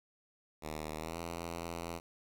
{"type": "tone with pitch glide", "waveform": "5% pulse", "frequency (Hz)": [77.4, 84.41], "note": ["D#2", "E2"], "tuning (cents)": [-9, 42], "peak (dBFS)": -28, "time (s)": [0.61, 2.01], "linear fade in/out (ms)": 50, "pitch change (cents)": 151, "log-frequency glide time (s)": [0.96, 1.18], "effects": ["10-bit"]}